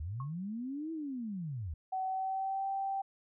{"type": "linear two-way sweep", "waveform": "sine", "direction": "up then down", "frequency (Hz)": [69.3, 329.6, 69.3], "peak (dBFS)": -36, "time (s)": [0, 1.74], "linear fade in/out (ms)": 5, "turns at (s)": 0.92}
{"type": "tone with exponential decay", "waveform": "sine", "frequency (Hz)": 1090, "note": "C#6", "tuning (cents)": -29, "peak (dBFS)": -39, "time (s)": [0.2, 0.34], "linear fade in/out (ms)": 2, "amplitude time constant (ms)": 29}
{"type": "tone with pitch glide", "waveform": "sine", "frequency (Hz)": [756, 780], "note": ["F#5", "G5"], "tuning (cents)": [37, -9], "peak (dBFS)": -32, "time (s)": [1.92, 3.02], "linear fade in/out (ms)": 10, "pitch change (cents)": 54, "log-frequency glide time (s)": [2.05, 2.67]}
{"effects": []}